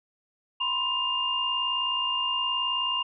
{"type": "tone cluster", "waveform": "sine", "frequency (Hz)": [989, 1048, 2810], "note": ["B5", "C6", "F7"], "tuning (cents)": [2, 2, 10], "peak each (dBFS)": [-33, -32, -26], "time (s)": [0.6, 3.03], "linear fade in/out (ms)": 10, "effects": []}